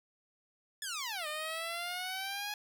10% pulse exponential two-way sweep, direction down then up, 1760 to 602 to 838 Hz, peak -28 dBFS, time 0.82-2.54 s, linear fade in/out 2 ms, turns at 1.27 s, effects none

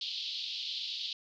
pink band-pass noise, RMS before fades -38 dBFS, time 0.01-1.13 s, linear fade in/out 2 ms, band 3100 to 4600 Hz, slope 48 dB/octave, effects none

